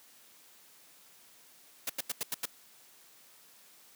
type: noise bursts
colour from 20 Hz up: white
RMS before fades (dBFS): -33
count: 6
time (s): 1.87-2.456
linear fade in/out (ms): 5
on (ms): 26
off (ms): 86
effects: white hiss -59 dBFS RMS until 3.95 s + high-pass 150 Hz 12 dB/octave